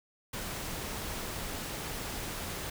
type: noise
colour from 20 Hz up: pink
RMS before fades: -38 dBFS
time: 0.33-2.7 s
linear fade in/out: 5 ms
effects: none